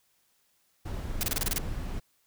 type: noise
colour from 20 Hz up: brown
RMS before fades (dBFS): -34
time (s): 0.85-2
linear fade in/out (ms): 10
type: noise bursts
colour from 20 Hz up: white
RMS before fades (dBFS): -29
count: 8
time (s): 1.21-1.582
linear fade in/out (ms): 0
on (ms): 22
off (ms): 28
effects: white hiss -70 dBFS RMS until 2.26 s